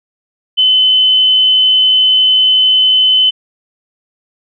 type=tone; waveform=sine; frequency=3037 Hz; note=F#7; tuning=44 cents sharp; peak=-6 dBFS; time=0.57-3.31 s; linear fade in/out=20 ms; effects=none